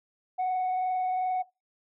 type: tone with frequency modulation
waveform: sine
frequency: 740 Hz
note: F#5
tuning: in tune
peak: -23 dBFS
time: 0.38-1.43 s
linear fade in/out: 20 ms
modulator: 22.6 Hz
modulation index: 0.3
effects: noise-tail reverb RT60 0.2 s tail -19 dB re dry + tanh soft clip ceiling -24 dBFS